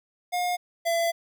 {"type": "tone pair in turn", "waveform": "square", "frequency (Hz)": [714, 673.9], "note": ["F5", "E5"], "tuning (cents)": [38, 38], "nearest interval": "minor second", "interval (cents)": 100, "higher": "first", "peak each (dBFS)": [-25, -23], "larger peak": "second", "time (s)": [[0.32, 0.57], [0.85, 1.12]], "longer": "second", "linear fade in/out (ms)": 20, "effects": []}